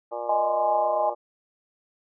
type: harmonic tone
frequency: 119 Hz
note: A#2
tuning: 36 cents sharp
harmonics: 3 / 4 / 5 / 6 / 7 / 8 / 9 / 10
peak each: -41 / -37 / -32 / -44 / -34 / -45 / -42 / -45 dBFS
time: 0.11-1.15 s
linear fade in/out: 20 ms
type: chord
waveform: sine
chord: Ab major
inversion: second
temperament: just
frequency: 623 / 830.6 / 1038.3 Hz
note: Eb5 / Ab5 / C6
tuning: +2 / 0 / -14 cents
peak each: -24 / -24 / -30 dBFS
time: 0.29-1.1 s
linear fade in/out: 5 ms
effects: none